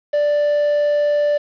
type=tone; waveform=triangle; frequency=587.3 Hz; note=D5; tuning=in tune; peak=-12 dBFS; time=0.13-1.38 s; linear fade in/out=10 ms; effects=resampled to 11025 Hz + 7-bit